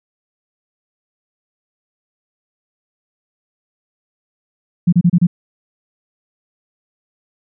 sine tone bursts, 174.61 Hz, F3, in tune, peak -7 dBFS, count 5, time 4.87-5.27 s, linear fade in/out 10 ms, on 56 ms, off 30 ms, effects none

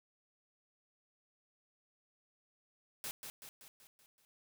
white noise with echo, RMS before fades -42 dBFS, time 3.04-3.11 s, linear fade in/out 0 ms, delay 190 ms, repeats 6, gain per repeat -5 dB, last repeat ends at 4.25 s, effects none

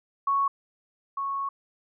sine tone pair in turn, 1108.7 / 1103.9 Hz, C#6 / C#6, 0 / -8 cents, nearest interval unison, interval 8 cents, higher first, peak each -21 / -27 dBFS, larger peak first, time 0.27-0.48 / 1.17-1.49 s, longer second, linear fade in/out 5 ms, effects none

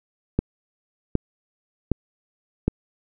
click train, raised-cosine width 3 ms, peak -6 dBFS, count 4, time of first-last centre 0.39-2.68 s, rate 1.31 Hz, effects none

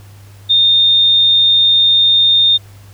sine tone, 3647 Hz, A#7, 39 cents flat, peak -7 dBFS, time 0.49-2.58 s, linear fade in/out 20 ms, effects added 100 Hz sine -36 dBFS peak until 2.93 s + pink hiss -46 dBFS RMS until 2.93 s

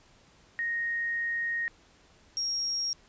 sine tone pair in turn, 1864.7 / 5588 Hz, A#6 / F8, 0 / 0 cents, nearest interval octave + perfect fifth, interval 1900 cents, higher second, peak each -28 dBFS, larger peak neither, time 0.59-1.68 / 2.37-2.93 s, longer first, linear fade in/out 0 ms, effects pink hiss -60 dBFS RMS until 3.08 s + resampled to 16000 Hz

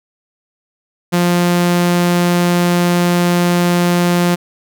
sawtooth tone, 175.3 Hz, F3, 7 cents sharp, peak -7 dBFS, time 1.12-4.36 s, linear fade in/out 20 ms, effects none

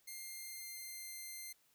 5% pulse tone with pitch glide, 2111 to 2090 Hz, C7 to C7, +15 to -2 cents, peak -36 dBFS, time 0.07-1.53 s, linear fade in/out 10 ms, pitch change -17 cents, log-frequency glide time 0.21-1.13 s, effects white hiss -73 dBFS RMS until 1.74 s

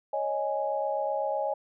sine chord, C# suspended second, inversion none, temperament equal, 554.4 / 622.3 / 830.6 Hz, C#5 / D#5 / G#5, 0 / 0 / 0 cents, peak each -31 dBFS, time 0.13-1.54 s, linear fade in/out 5 ms, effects none

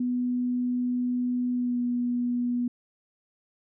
sine tone with pitch glide, 247.2 to 243.5 Hz, B3 to B3, +2 to -24 cents, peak -24 dBFS, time 0-2.68 s, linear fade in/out 5 ms, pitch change -26 cents, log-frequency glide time 1.54-1.79 s, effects none

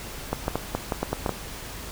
clicks, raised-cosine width 1 ms, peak -10 dBFS, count 9, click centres 0.33 / 0.481 / 0.556 / 0.75 / 0.922 / 1.03 / 1.13 / 1.262 / 1.293 s, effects added 50 Hz sine -42 dBFS peak until 1.91 s + pink hiss -38 dBFS RMS until 1.91 s

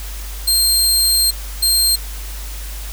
20% pulse tone bursts at uneven times, 4186 Hz, C8, in tune, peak -6 dBFS, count 2, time 0.47-1.31 / 1.62-1.96 s, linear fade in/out 10 ms, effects added 50 Hz sine -26 dBFS peak until 2.92 s + white hiss -34 dBFS RMS until 2.92 s

